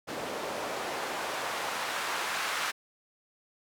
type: noise with band-pass filter sweep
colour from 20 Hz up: white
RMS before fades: -34 dBFS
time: 0.07-2.72 s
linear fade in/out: 20 ms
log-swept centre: 460 to 1400 Hz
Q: 0.97
effects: none